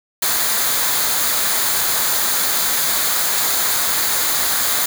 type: noise with comb filter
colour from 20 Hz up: white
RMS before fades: -18 dBFS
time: 0.22-4.86 s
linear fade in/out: 5 ms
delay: 0.36 ms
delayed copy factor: -0.5
effects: none